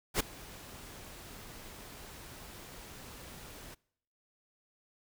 pink noise with ADSR envelope, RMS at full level -27 dBFS, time 0.14-3.75 s, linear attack 62 ms, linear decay 6 ms, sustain -22 dB, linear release 14 ms, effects noise-tail reverb RT60 0.7 s tail -25 dB re dry

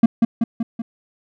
triangle tone with echo, 230 Hz, A#3, 23 cents flat, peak -4 dBFS, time 0.03-0.06 s, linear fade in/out 5 ms, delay 190 ms, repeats 4, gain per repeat -4 dB, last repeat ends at 0.82 s, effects none

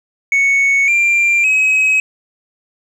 sine tone with pitch steps, 2217 / 2376 / 2547 Hz, C#7 / D7 / D#7, 0 / +20 / +40 cents, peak -7 dBFS, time 0.32-2 s, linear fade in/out 2 ms, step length 560 ms, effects tanh soft clip ceiling -9 dBFS + 8-bit

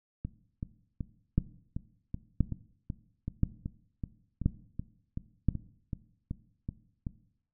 two click trains, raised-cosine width 5 ms, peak -22 / -12 dBFS, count 19 / 5, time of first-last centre 0.25-7.068 / 1.38-5.487 s, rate 2.64 / 0.974 Hz, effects noise-tail reverb RT60 0.7 s tail -17 dB re dry

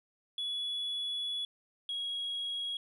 sine tone pair in turn, 3398 / 3309 Hz, G#7 / G#7, +39 / -7 cents, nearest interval unison, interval 46 cents, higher first, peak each -31 / -32 dBFS, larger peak first, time 0.38-1.45 / 1.89-2.77 s, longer first, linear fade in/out 2 ms, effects tanh soft clip ceiling -31 dBFS

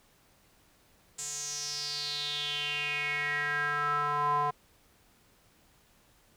square tone with band-pass filter sweep, 146.5 Hz, D3, 4 cents flat, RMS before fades -32 dBFS, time 1.18-4.51 s, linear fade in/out 10 ms, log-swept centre 7500 to 910 Hz, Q 6, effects pink hiss -64 dBFS RMS until 6.36 s

